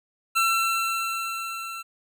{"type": "tone with level ramp", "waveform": "25% pulse", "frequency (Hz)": 1346, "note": "E6", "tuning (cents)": 36, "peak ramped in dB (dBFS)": [-15, -30], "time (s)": [0.35, 1.83], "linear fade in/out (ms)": 20, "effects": []}